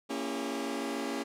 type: chord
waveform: sawtooth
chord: A# diminished seventh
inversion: none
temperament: just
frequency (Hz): 233.1 / 279.7 / 335.6 / 402.8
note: A#3 / C#4 / E4 / G4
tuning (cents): 0 / +16 / +31 / +47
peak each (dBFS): -35 / -32 / -37 / -35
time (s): 0.09-1.24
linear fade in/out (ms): 20
effects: low-pass 11000 Hz 12 dB/octave